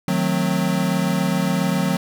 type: chord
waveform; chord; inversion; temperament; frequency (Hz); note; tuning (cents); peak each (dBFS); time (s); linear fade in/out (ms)
square; D# diminished seventh; none; equal with one note detuned; 155.56 / 182.87 / 220 / 261.6; D#3 / F#3 / A3 / C4; 0 / -20 / 0 / 0; -26 / -21 / -27 / -27; 0.08-1.97; 2
effects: none